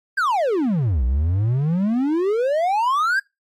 triangle exponential two-way sweep, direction down then up, 1652 to 58.6 to 1652 Hz, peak -15 dBFS, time 0.17-3.2 s, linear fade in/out 10 ms, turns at 1.04 s, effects noise-tail reverb RT60 0.2 s tail -22 dB re dry + AAC 48 kbps

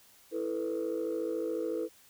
sine chord, E suspended fourth, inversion none, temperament equal, 329.6 / 440 / 493.9 Hz, E4 / A4 / B4, 0 / 0 / 0 cents, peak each -34 dBFS, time 0.31-1.89 s, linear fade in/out 50 ms, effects tanh soft clip ceiling -25 dBFS + white hiss -60 dBFS RMS until 2.09 s

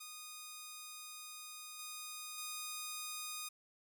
5% pulse tone with level steps, 1235 Hz, D#6, 13 cents flat, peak -36 / -33 / -30 dBFS, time 0-3.49 s, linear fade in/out 10 ms, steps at 1.79 / 2.38 s, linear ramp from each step 2 ms, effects none

